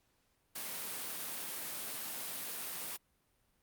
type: high-pass noise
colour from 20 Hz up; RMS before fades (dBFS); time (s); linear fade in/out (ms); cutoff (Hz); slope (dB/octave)
white; -41; 0.55-2.97; 10; 130; 24
effects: pink hiss -75 dBFS RMS until 3.62 s + Opus 48 kbps